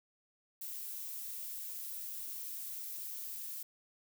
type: noise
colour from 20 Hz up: violet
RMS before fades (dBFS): -43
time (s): 0.61-3.63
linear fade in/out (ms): 5
effects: none